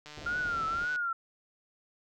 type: click train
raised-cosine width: 0.2 ms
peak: -29 dBFS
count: 136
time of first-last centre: 0.06-0.96 s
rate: 150 Hz
type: low-pass noise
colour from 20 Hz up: pink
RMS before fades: -46 dBFS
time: 0.17-0.85 s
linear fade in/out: 5 ms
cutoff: 790 Hz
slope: 96 dB/octave
type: tone with vibrato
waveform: sine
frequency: 1394 Hz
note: F6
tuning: 4 cents flat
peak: -29 dBFS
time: 0.26-1.13 s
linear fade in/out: 5 ms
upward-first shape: triangle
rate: 1.9 Hz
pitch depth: 120 cents each way
effects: none